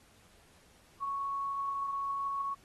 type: tone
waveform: sine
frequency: 1108.7 Hz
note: C#6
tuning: in tune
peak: -32 dBFS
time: 1-2.55 s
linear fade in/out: 20 ms
effects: pink hiss -63 dBFS RMS until 2.64 s + AAC 32 kbps